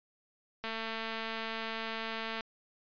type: click train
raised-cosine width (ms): 0.3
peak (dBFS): -22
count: 397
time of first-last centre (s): 0.64-2.408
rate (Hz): 224
effects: resampled to 11025 Hz